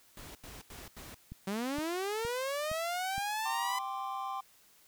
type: noise bursts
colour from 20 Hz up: pink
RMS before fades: -48 dBFS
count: 4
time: 0.17-1.145 s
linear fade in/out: 2 ms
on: 180 ms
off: 85 ms
type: click train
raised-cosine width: 5 ms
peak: -31 dBFS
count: 5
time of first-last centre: 1.32-3.18 s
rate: 2.15 Hz
type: linear sweep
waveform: sawtooth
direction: up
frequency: 187.7 to 1010 Hz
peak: -29 dBFS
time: 1.47-3.79 s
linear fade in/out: 5 ms
type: chord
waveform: triangle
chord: G suspended fourth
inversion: none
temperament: equal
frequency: 784 / 1046.5 / 1174.7 Hz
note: G5 / C6 / D6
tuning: 0 / 0 / 0 cents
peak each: -37 / -37 / -40 dBFS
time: 3.45-4.41 s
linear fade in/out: 10 ms
effects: white hiss -63 dBFS RMS until 4.87 s